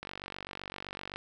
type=click train; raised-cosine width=0.3 ms; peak=-23 dBFS; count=55; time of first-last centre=0.03-1.16 s; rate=47.8 Hz; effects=none